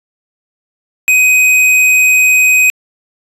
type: tone with hard clipping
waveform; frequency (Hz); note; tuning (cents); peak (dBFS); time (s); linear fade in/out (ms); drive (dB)
triangle; 2511; D#7; +15; -7; 1.08-2.7; 0; 17
effects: resampled to 32000 Hz